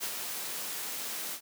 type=noise with ADSR envelope; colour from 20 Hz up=white; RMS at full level=-33 dBFS; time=0-1.41 s; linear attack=36 ms; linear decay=62 ms; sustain=-4 dB; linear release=80 ms; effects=high-pass 200 Hz 12 dB/octave